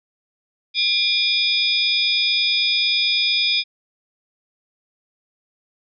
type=tone cluster; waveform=sine; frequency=2403 / 3410 / 3681 / 4969 Hz; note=D7 / G#7 / A#7 / D#8; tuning=+39 / +45 / -23 / -3 cents; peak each=-22 dBFS; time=0.74-3.64 s; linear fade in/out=50 ms; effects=none